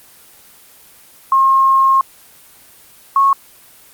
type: tone pair in turn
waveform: sine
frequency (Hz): 1073 / 1097.4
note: C6 / C#6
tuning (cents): +43 / -18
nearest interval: unison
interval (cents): 39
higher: second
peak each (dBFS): -8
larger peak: neither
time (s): 1.32-2.01 / 3.16-3.33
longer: first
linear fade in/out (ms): 2
effects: white hiss -44 dBFS RMS until 3.93 s + Opus 24 kbps